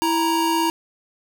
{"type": "tone pair together", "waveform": "square", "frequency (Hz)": [331.1, 936.5], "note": ["E4", "A#5"], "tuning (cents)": [8, 8], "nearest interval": "octave + tritone", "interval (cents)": 1800, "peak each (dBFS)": [-22, -21], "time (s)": [0.02, 0.7], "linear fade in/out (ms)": 0, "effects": []}